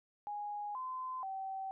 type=tone with pitch steps; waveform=sine; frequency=827 / 1028 / 770 Hz; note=G#5 / C6 / G5; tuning=-8 / -31 / -31 cents; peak=-38 dBFS; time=0.27-1.71 s; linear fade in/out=0 ms; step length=480 ms; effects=none